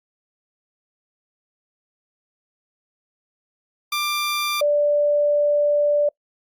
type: tone pair in turn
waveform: 15% pulse / sine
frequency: 1186 / 586.2 Hz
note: D6 / D5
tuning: +17 / -3 cents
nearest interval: octave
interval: 1220 cents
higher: first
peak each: -15 dBFS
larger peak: neither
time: 3.92-4.61 / 4.61-6.09 s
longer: second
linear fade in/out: 5 ms
effects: noise-tail reverb RT60 0.1 s tail -26 dB re dry + Opus 48 kbps